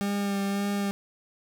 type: tone with vibrato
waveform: 40% pulse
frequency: 200 Hz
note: G3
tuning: 35 cents sharp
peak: -25 dBFS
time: 0.01-0.91 s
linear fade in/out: 0 ms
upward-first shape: sine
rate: 1.8 Hz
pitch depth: 18 cents each way
effects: none